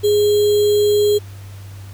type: tone with sample-and-hold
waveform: sine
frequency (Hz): 415.3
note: G#4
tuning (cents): 0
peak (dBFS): -11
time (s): 0.03-1.19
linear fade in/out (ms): 20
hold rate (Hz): 3675
effects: added 98 Hz sine -32 dBFS peak until 1.93 s + pink hiss -45 dBFS RMS until 1.93 s